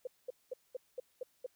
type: tone bursts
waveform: sine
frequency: 508 Hz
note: B4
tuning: 49 cents sharp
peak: -36 dBFS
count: 7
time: 0.05-1.464 s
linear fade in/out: 5 ms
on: 22 ms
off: 210 ms
effects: white hiss -73 dBFS RMS until 1.55 s